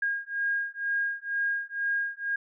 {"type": "beating tone pair", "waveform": "sine", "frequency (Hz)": [1625, 1627.1], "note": ["G#6", "G#6"], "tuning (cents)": [-38, -36], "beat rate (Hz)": 2.1, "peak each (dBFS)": [-30, -30], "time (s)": [0.02, 2.36], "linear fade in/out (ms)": 5, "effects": []}